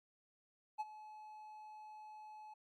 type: tone with ADSR envelope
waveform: triangle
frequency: 856 Hz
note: A5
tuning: 48 cents flat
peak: -33 dBFS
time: 0.78-2.54 s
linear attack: 24 ms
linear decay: 32 ms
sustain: -16 dB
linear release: 8 ms
effects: MP3 64 kbps